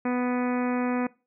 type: harmonic tone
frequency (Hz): 247.8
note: B3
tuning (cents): +6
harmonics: 1 / 2 / 3 / 4 / 5 / 6 / 7 / 8 / 9 / 10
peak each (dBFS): -25 / -31 / -35 / -37 / -39 / -41 / -42 / -43 / -44 / -45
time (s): 0.05-1.07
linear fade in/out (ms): 5
effects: noise-tail reverb RT60 0.3 s tail -21 dB re dry